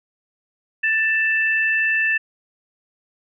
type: tone pair together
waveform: sine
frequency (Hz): 1768.7 / 2650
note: A6 / E7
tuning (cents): +9 / +9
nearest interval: perfect fifth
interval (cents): 700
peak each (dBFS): -18 / -21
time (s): 0.83-2.18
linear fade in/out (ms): 10
effects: none